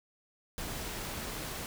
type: noise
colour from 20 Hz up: pink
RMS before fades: -39 dBFS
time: 0.58-1.66 s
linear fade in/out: 0 ms
effects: none